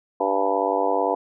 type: harmonic tone with a mistuned harmonic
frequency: 97.9 Hz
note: G2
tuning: 2 cents flat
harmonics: 3 / 4 / 5 / 6 / 7 / 8 / 9 / 10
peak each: -30 / -28 / -25 / -30 / -25 / -31 / -27 / -28 dBFS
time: 0.2-1.15 s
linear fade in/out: 5 ms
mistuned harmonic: 8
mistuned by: +58 cents
effects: none